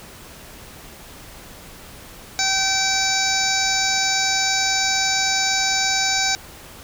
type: harmonic tone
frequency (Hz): 771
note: G5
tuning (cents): -29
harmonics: 1 / 2 / 3 / 5 / 6 / 7 / 8 / 9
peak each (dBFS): -26 / -26 / -26 / -26 / -26 / -26 / -26 / -26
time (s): 2.39-6.35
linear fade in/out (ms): 0
effects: pink hiss -41 dBFS RMS until 6.83 s